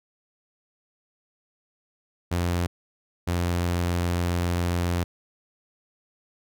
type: tone bursts at uneven times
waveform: sawtooth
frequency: 87.31 Hz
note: F2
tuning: in tune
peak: -19 dBFS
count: 2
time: 2.31-2.67 / 3.27-5.04 s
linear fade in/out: 10 ms
effects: none